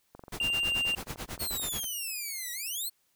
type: click train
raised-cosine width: 1 ms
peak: -32 dBFS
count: 36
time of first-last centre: 0.15-1.685 s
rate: 22.8 Hz
type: noise with tremolo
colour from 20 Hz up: pink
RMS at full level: -37 dBFS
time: 0.32-1.85 s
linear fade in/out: 5 ms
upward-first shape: sine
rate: 9.2 Hz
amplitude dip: 100%
type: tone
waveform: triangle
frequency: 2790 Hz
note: F7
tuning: 2 cents flat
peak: -25 dBFS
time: 0.4-0.95 s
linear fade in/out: 2 ms
type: exponential two-way sweep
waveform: 5% pulse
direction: down then up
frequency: 4405 to 1898 to 4405 Hz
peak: -25 dBFS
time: 1.39-2.9 s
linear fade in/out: 20 ms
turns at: 2.52 s
effects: white hiss -72 dBFS RMS until 3.15 s